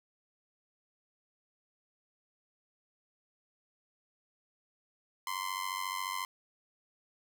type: tone with amplitude modulation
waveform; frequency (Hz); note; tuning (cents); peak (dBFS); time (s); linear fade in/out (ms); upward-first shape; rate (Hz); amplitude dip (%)
sawtooth; 1036; C6; -17; -27; 5.27-6.25; 2; sine; 94.2; 85
effects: none